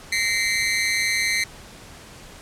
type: tone with amplitude modulation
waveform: sawtooth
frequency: 2075 Hz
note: C7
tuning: 15 cents flat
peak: -12 dBFS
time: 0.12-1.44 s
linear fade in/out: 5 ms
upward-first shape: sine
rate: 215 Hz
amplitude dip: 100%
effects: pink hiss -43 dBFS RMS until 2.41 s + low-pass 10000 Hz 12 dB/octave